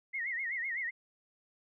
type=tone with vibrato; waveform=sine; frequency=2000 Hz; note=B6; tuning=21 cents sharp; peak=-33 dBFS; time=0.13-0.91 s; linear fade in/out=20 ms; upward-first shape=sine; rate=7.9 Hz; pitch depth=150 cents each way; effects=none